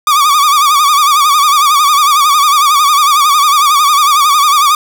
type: tone with vibrato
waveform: 45% pulse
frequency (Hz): 1174.7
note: D6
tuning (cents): 0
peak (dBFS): -6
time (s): 0.07-4.75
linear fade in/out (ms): 2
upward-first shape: sine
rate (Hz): 11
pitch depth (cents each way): 97
effects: none

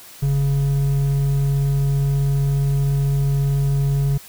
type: tone pair together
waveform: triangle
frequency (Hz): 41.33 / 139.2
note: E1 / C#3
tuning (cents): +5 / +8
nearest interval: octave + major sixth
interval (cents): 2103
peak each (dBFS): -24 / -14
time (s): 0.22-4.18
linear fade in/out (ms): 10
effects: white hiss -42 dBFS RMS until 4.28 s

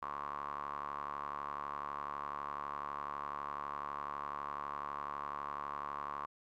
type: tone with band-pass filter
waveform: sawtooth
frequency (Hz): 72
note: D2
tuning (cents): -34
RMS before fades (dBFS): -42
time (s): 0.02-6.26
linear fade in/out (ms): 5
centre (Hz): 1100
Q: 9.4
effects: none

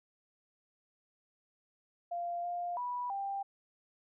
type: tone with pitch steps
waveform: sine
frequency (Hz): 694 / 702 / 981 / 791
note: F5 / F5 / B5 / G5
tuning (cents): -11 / +9 / -12 / +15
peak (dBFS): -34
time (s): 2.11-3.43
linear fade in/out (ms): 10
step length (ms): 330
effects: none

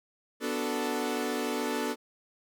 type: chord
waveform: sawtooth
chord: B minor seventh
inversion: none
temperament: equal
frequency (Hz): 246.9 / 293.7 / 370 / 440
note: B3 / D4 / F#4 / A4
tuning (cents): 0 / 0 / 0 / 0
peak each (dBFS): -30 / -31 / -34 / -30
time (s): 0.4-1.96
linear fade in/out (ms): 50
effects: none

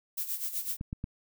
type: noise with tremolo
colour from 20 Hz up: violet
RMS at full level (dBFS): -32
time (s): 0.17-0.77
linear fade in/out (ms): 10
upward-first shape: sine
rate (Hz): 8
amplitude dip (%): 70
type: clicks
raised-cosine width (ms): 5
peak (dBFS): -22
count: 3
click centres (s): 0.811 / 0.929 / 1.041
effects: none

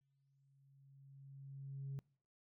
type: tone with exponential growth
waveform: sine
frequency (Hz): 137.2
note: C#3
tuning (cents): -17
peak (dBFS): -39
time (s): 0.01-1.99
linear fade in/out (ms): 0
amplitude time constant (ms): 430
effects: noise-tail reverb RT60 0.5 s tail -25 dB re dry + tanh soft clip ceiling -39 dBFS

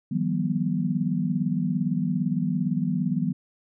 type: tone cluster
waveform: sine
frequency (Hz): 157.3 / 177.2 / 194.8 / 243.6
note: D#3 / F3 / G3 / B3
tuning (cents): +19 / +25 / -11 / -24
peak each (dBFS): -28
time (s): 0.11-3.33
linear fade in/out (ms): 10
effects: none

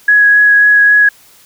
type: tone with vibrato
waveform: sine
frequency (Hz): 1670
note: G#6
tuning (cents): +9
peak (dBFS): -4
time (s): 0.08-1.09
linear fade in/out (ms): 5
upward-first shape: sine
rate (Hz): 3.7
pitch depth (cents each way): 9
effects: white hiss -44 dBFS RMS until 1.45 s

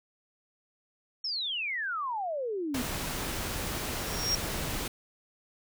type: exponential sweep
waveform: sine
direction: down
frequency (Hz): 5510 to 235.4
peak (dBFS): -30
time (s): 1.24-2.82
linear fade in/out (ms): 5
type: noise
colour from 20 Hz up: pink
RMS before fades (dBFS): -34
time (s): 2.74-4.88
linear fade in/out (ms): 5
type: tone with exponential growth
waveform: sine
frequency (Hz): 5588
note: F8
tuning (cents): 0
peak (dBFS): -23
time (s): 3.89-4.35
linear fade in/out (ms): 2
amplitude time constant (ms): 100
effects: none

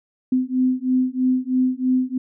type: beating tone pair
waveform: sine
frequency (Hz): 254.4 / 257.5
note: C4 / C4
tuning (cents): -48 / -28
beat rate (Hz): 3.1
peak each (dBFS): -20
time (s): 0.32-2.18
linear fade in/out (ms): 5
effects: none

